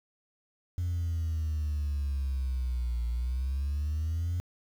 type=exponential two-way sweep; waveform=sine; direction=down then up; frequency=88.8 to 58 to 88.8 Hz; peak=-26 dBFS; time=0.78-4.4 s; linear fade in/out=0 ms; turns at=3.07 s; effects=tanh soft clip ceiling -26 dBFS + 9-bit